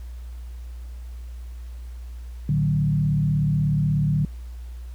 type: tone with frequency modulation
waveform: sine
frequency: 149.5 Hz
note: D3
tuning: 31 cents sharp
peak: -18 dBFS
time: 2.49-4.25 s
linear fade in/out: 2 ms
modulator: 36.5 Hz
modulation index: 0.83
effects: added 60 Hz sine -33 dBFS peak until 4.94 s + pink hiss -56 dBFS RMS until 4.94 s